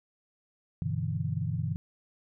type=chord; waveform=sine; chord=E minor seventh; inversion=first; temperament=equal; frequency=98 / 123.47 / 146.83 / 164.81 Hz; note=G2 / B2 / D3 / E3; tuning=0 / 0 / 0 / 0 cents; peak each=-34 dBFS; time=0.82-1.76 s; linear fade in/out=0 ms; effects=none